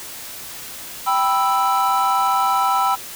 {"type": "chord", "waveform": "triangle", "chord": "E minor", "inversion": "first", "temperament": "equal", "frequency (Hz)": [784, 987.8, 1318.5], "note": ["G5", "B5", "E6"], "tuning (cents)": [0, 0, 0], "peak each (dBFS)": -18, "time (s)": [1.06, 2.96], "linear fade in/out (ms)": 20, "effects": ["white hiss -34 dBFS RMS until 3.15 s"]}